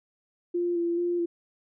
sine tone with vibrato, 345.3 Hz, F4, 20 cents flat, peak -24 dBFS, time 0.54-1.26 s, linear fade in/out 10 ms, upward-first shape square, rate 2.3 Hz, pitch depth 19 cents each way, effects none

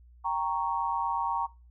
sine chord, G diminished, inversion none, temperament equal, 784 / 932.3 / 1108.7 Hz, G5 / Bb5 / Db6, 0 / 0 / 0 cents, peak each -34 / -29 / -32 dBFS, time 0.24-1.47 s, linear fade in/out 20 ms, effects noise-tail reverb RT60 0.3 s tail -21 dB re dry + added 60 Hz sine -52 dBFS peak until 1.7 s

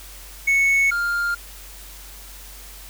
triangle tone pair in turn, 2209 / 1401.9 Hz, C#7 / F6, -7 / +6 cents, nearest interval minor sixth, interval 787 cents, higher first, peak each -13 / -18 dBFS, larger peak first, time 0.47-0.91 / 0.91-1.35 s, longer neither, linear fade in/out 10 ms, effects added 47 Hz sine -41 dBFS peak until 2.89 s + white hiss -42 dBFS RMS until 2.89 s

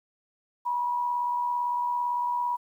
sine tone with amplitude modulation, 970 Hz, B5, 31 cents flat, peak -23 dBFS, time 0.65-2.57 s, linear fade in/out 20 ms, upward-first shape sine, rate 77.8 Hz, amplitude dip 40%, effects 10-bit

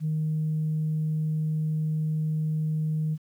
sine tone, 155.56 Hz, D#3, in tune, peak -23 dBFS, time 0-3.18 s, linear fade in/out 50 ms, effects tanh soft clip ceiling -20 dBFS + 10-bit

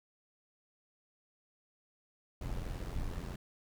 brown noise with amplitude modulation, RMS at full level -36 dBFS, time 2.41-3.36 s, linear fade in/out 5 ms, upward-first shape sine, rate 87.1 Hz, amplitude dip 65%, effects none

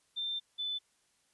sine tone pair in turn, 3579 / 3507 Hz, A7 / A7, +29 / -6 cents, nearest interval unison, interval 35 cents, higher first, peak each -33 / -33 dBFS, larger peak neither, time 0.16-0.4 / 0.58-0.79 s, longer first, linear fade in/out 20 ms, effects white hiss -72 dBFS RMS until 1.33 s + resampled to 24000 Hz

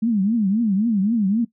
sine tone with vibrato, 211.7 Hz, G#3, 33 cents sharp, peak -16 dBFS, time 0.02-1.45 s, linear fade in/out 10 ms, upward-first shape triangle, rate 3.8 Hz, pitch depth 240 cents each way, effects noise-tail reverb RT60 0.1 s tail -19 dB re dry

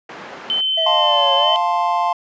white band-pass noise, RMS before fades -35 dBFS, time 0.09-0.61 s, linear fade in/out 5 ms, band 200 to 1500 Hz, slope 12 dB/octave
sine tone, 3070 Hz, G7, 37 cents flat, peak -16 dBFS, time 0.5-1.56 s, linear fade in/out 0 ms
triangle linear two-way sweep, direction down then up, 659.3 to 546 to 659.3 Hz, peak -18 dBFS, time 0.77-1.56 s, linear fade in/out 10 ms, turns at 1.35 s
triangle chord, F major, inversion none, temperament equal, 698.5 / 880 / 1046.5 Hz, F5 / A5 / C6, 0 / 0 / 0 cents, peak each -18 dBFS, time 0.86-2.13 s, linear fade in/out 5 ms
effects resampled to 16000 Hz

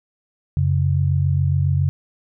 sine tone pair together, 91.33 / 138.59 Hz, F#2 / C#3, -22 / 0 cents, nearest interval perfect fifth, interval 722 cents, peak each -18 dBFS, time 0.57-1.89 s, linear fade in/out 0 ms, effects none

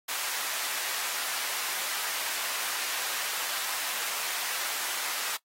pink high-pass noise, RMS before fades -33 dBFS, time 0.08-5.37 s, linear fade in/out 10 ms, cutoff 1100 Hz, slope 12 dB/octave, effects noise-tail reverb RT60 0.1 s tail -21 dB re dry + AAC 48 kbps

